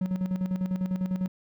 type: tone with tremolo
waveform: triangle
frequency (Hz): 185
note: F#3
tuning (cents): 0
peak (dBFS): -22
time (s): 0.01-1.28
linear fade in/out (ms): 5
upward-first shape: square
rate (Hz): 10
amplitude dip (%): 65
effects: none